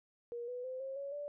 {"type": "tone with pitch steps", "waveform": "sine", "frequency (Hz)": [474.8, 494.4, 514.8, 536, 558.2, 581.2], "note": ["A#4", "B4", "C5", "C5", "C#5", "D5"], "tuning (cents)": [32, 2, -28, 42, 12, -18], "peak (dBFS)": -39, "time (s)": [0.32, 1.28], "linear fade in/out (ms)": 0, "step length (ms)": 160, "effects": []}